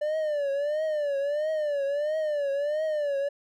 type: tone with vibrato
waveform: triangle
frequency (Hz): 590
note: D5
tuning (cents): +8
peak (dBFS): -23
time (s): 0.01-3.29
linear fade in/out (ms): 10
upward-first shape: triangle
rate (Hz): 1.5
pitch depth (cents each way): 130
effects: none